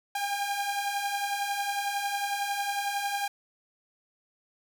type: beating tone pair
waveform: sawtooth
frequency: 797 / 808 Hz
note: G5 / G#5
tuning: +28 / -48 cents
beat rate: 11 Hz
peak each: -31 / -26 dBFS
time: 0.15-3.28 s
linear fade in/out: 5 ms
effects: none